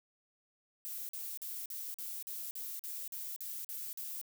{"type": "noise bursts", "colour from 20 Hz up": "violet", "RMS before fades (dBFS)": -42, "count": 12, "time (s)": [0.85, 4.214], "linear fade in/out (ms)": 0, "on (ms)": 240, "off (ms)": 44, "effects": []}